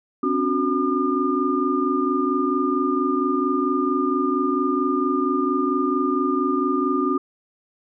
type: tone cluster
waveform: sine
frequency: 262.6 / 287 / 367.9 / 1208 Hz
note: C4 / D4 / F#4 / D6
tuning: +6 / -40 / -10 / +48 cents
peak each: -24 dBFS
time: 0.23-7.18 s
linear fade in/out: 5 ms
effects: none